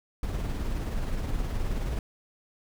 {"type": "noise with tremolo", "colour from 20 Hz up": "brown", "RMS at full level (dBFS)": -28, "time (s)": [0.23, 1.99], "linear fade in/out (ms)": 2, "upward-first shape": "sine", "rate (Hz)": 19, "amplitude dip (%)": 35, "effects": []}